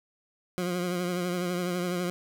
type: tone with vibrato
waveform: 20% pulse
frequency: 178.1 Hz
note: F3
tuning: 34 cents sharp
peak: -23 dBFS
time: 0.58-2.1 s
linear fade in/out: 0 ms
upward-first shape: triangle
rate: 12 Hz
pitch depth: 49 cents each way
effects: none